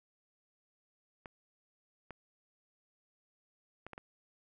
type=clicks; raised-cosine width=0.5 ms; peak=-30 dBFS; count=5; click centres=1.258 / 2.107 / 3.866 / 3.933 / 3.979 s; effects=none